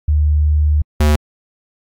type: tone pair in turn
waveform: sine / square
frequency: 75.1 / 75.1 Hz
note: D2 / D2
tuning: +39 / +39 cents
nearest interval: unison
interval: 0 cents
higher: neither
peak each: -10 dBFS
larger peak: neither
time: 0.08-0.82 / 1-1.16 s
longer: first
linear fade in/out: 5 ms
effects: AAC 48 kbps